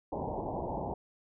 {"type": "low-pass noise", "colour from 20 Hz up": "white", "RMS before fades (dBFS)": -36, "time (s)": [0.12, 0.94], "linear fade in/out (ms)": 5, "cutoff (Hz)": 950, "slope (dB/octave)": 96, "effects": []}